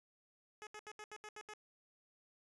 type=tone bursts; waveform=10% pulse; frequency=424.2 Hz; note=G#4; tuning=37 cents sharp; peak=-40 dBFS; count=8; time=0.62-1.536 s; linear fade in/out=0 ms; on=48 ms; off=76 ms; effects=resampled to 22050 Hz + 12-bit